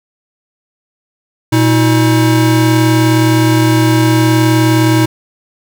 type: tone pair together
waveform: square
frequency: 119.4 / 318.8 Hz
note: A#2 / D#4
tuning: +42 / +42 cents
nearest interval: octave + perfect fourth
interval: 1700 cents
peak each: -11 dBFS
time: 1.52-5.06 s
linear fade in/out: 10 ms
effects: none